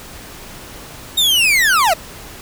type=linear sweep; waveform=40% pulse; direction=down; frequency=3742 to 600 Hz; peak=-10 dBFS; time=1.17-1.94 s; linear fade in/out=10 ms; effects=pink hiss -35 dBFS RMS until 2.41 s